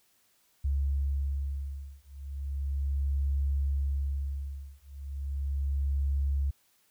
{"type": "beating tone pair", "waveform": "sine", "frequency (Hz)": [69.3, 69.66], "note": ["C#2", "C#2"], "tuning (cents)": [0, 9], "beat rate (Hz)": 0.36, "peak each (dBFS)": -31, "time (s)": [0.64, 6.51], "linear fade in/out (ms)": 10, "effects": ["white hiss -68 dBFS RMS until 6.9 s"]}